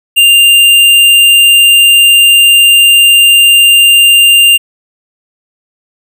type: tone with tanh clipping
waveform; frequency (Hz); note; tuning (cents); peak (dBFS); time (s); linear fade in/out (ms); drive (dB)
sine; 2794; F7; 0; -3; 0.16-4.58; 20; 17
effects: none